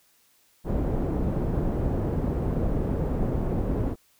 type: low-pass noise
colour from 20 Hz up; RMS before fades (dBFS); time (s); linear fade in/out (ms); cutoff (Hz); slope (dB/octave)
pink; -26; 0.64-3.96; 50; 460; 12
effects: white hiss -63 dBFS RMS until 4.19 s